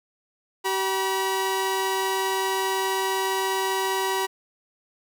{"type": "tone pair together", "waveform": "sawtooth", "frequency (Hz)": [382.9, 964.8], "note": ["G4", "B5"], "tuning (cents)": [-41, -41], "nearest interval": "octave + major third", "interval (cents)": 1600, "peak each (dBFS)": -22, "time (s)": [0.64, 4.27], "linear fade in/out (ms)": 20, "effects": []}